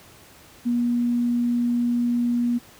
sine tone, 240 Hz, B3, 49 cents flat, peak -19 dBFS, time 0.65-2.59 s, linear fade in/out 20 ms, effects pink hiss -49 dBFS RMS until 2.79 s + high-pass 60 Hz 12 dB/octave

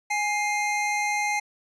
square tone pair together, 830.6 / 2106 Hz, G#5 / C7, 0 / +11 cents, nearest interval octave + major third, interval 1611 cents, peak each -27 dBFS, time 0.1-1.4 s, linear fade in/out 10 ms, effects resampled to 22050 Hz + 10-bit

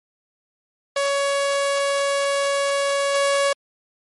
sawtooth tone with level steps, 560 Hz, C#5, 18 cents sharp, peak -15 / -13 dBFS, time 0.96-3.53 s, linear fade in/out 5 ms, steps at 3.14 s, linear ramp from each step 10 ms, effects MP3 48 kbps

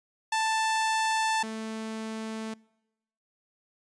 sawtooth tone pair in turn, 883 / 220.8 Hz, A5 / A3, +6 / +6 cents, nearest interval 2 octaves, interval 2400 cents, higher first, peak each -21 / -30 dBFS, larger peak first, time 0.32-1.43 / 1.43-2.54 s, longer neither, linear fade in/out 5 ms, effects noise-tail reverb RT60 0.9 s tail -25 dB re dry + resampled to 22050 Hz

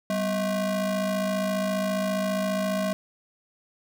square ring-modulated tone, 220.7 Hz, A3, 5 cents sharp, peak -22 dBFS, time 0.1-2.93 s, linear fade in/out 0 ms, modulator 414 Hz, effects none

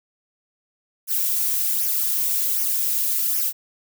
violet noise with flanger, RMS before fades -22 dBFS, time 1.07-3.53 s, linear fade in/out 50 ms, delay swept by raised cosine 0.24 to 3.84 ms, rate 1.3 Hz, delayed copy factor -0.7, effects none

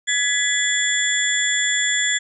sine tone cluster, 1689 / 1985 / 3398 / 7200 Hz, G#6 / B6 / G#7 / A8, +29 / +8 / +39 / +39 cents, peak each -23 dBFS, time 0.07-2.19 s, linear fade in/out 20 ms, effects none

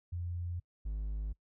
sine / triangle tone pair in turn, 87.31 / 51.91 Hz, F2 / G#1, 0 / 0 cents, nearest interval major sixth, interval 900 cents, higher first, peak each -35 / -32 dBFS, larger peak second, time 0.12-0.6 / 0.85-1.33 s, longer neither, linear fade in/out 10 ms, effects noise-tail reverb RT60 0.1 s tail -24 dB re dry

